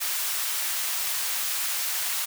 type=high-pass noise; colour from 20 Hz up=white; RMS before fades=-28 dBFS; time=0-2.26 s; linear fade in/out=20 ms; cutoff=910 Hz; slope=12 dB/octave; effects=none